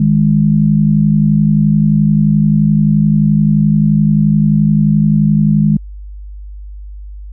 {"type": "tone pair together", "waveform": "sine", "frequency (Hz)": [155.56, 207.1], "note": ["D#3", "G#3"], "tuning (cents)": [0, -5], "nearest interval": "perfect fourth", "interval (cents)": 495, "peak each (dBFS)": -10, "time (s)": [0, 5.77], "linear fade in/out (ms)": 5, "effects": ["added 50 Hz sine -26 dBFS peak until 7.32 s"]}